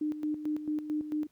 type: tone with tremolo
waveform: sine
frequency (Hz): 303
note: D#4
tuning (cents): -46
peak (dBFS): -28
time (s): 0.01-1.27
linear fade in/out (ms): 5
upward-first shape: square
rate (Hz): 4.5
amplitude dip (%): 65
effects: pink hiss -71 dBFS RMS until 1.31 s + high-pass 60 Hz 12 dB/octave